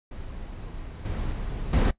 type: noise with level steps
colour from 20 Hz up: brown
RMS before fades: -37 / -29 / -32 / -19 dBFS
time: 0.11-1.91 s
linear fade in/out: 5 ms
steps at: 1.05 / 1.32 / 1.73 s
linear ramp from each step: 2 ms
effects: noise-tail reverb RT60 0.1 s tail -18 dB re dry + resampled to 8000 Hz